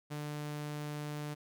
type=tone; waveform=sawtooth; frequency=148.6 Hz; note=D3; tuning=21 cents sharp; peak=-34 dBFS; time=0.1-1.35 s; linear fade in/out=20 ms; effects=none